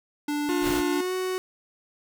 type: tone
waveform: square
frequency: 293.7 Hz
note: D4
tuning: in tune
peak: -26 dBFS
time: 0.28-1.01 s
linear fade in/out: 5 ms
type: tone with pitch glide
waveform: 45% pulse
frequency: 356.6 to 371.1 Hz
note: F4 to F#4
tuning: +36 to +5 cents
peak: -26 dBFS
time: 0.49-1.38 s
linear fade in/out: 0 ms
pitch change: +69 cents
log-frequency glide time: 0.9-1.14 s
type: noise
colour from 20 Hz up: pink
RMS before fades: -32 dBFS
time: 0.61-0.83 s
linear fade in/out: 50 ms
effects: none